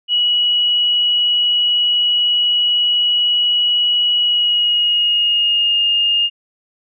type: tone with pitch glide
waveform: sine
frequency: 2922 to 2832 Hz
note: F#7 to F7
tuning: -22 to +23 cents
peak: -12 dBFS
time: 0.08-6.3 s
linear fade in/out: 50 ms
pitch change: -55 cents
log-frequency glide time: 4.16-5.81 s
effects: none